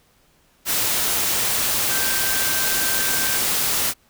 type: tone in noise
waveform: sine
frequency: 1561 Hz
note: G6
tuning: 8 cents flat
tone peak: -28 dBFS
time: 1.88-3.41 s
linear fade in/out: 50 ms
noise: white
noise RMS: -21 dBFS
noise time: 0.65-3.94 s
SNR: -10 dB
effects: pink hiss -59 dBFS RMS until 4.09 s